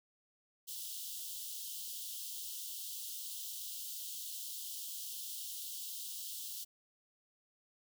white high-pass noise, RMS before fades -44 dBFS, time 0.67-6.65 s, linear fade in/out 20 ms, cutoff 2900 Hz, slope 96 dB/octave, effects none

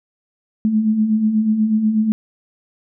sine beating tone pair, 210 / 218.2 Hz, G#3 / A3, +19 / -14 cents, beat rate 8.2 Hz, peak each -23 / -14 dBFS, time 0.65-2.12 s, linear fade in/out 0 ms, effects none

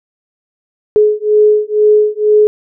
sine beating tone pair, 422.2 / 424.3 Hz, G#4 / G#4, +29 / +37 cents, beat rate 2.1 Hz, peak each -10 dBFS, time 0.96-2.47 s, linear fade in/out 0 ms, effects none

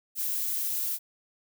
violet noise, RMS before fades -30 dBFS, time 0.15-0.99 s, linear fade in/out 50 ms, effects none

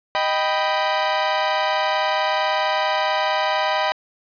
sawtooth chord, Eb augmented, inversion none, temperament equal, 622.3 / 784 / 987.8 Hz, Eb5 / G5 / B5, 0 / 0 / 0 cents, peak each -19 dBFS, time 0.15-3.92 s, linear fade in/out 0 ms, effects resampled to 11025 Hz + 8-bit

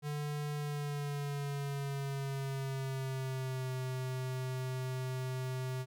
square tone with pitch glide, 147.5 to 129.15 Hz, D3 to C3, +8 to -22 cents, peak -36 dBFS, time 0.02-5.86 s, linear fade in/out 50 ms, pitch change -230 cents, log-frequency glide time 0.54-3.72 s, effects none

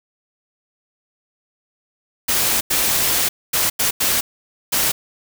white noise bursts at uneven times, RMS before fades -18 dBFS, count 6, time 2.28-2.61 / 2.7-3.29 / 3.53-3.7 / 3.79-3.91 / 4-4.21 / 4.72-4.92 s, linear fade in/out 10 ms, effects none

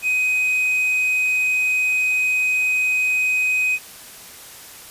triangle tone with quantisation, 2512 Hz, D#7, 16 cents sharp, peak -15 dBFS, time 0.02-3.79 s, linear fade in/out 50 ms, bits 7, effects white hiss -40 dBFS RMS until 4.9 s + resampled to 32000 Hz

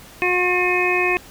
harmonic tone, 360 Hz, F#4, 47 cents flat, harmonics 1 / 2 / 3 / 5 / 6 / 7, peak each -21 / -26 / -26 / -26 / -26 / -20 dBFS, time 0.22-1.17 s, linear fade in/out 0 ms, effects pink hiss -43 dBFS RMS until 1.3 s

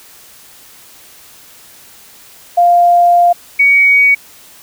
sine tone pair in turn, 698.5 / 2249 Hz, F5 / C#7, 0 / +24 cents, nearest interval octave + minor sixth, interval 2024 cents, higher second, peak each -5 dBFS, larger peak neither, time 2.57-3.33 / 3.59-4.15 s, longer first, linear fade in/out 10 ms, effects white hiss -40 dBFS RMS until 4.62 s

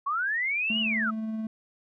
sine linear two-way sweep, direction up then down, 1075 to 2966 to 1227 Hz, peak -25 dBFS, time 0.06-1.11 s, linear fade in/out 10 ms, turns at 0.8 s
triangle tone with tremolo, 220 Hz, A3, in tune, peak -26 dBFS, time 0.7-1.47 s, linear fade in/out 2 ms, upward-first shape triangle, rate 19 Hz, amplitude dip 30%
effects none

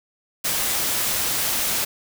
white noise, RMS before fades -23 dBFS, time 0.44-1.85 s, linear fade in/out 10 ms, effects none

